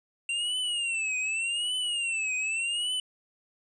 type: tone with vibrato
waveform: square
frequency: 2749 Hz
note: F7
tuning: 28 cents flat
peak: -28 dBFS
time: 0.29-3 s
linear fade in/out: 2 ms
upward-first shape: triangle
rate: 0.85 Hz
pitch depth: 170 cents each way
effects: resampled to 22050 Hz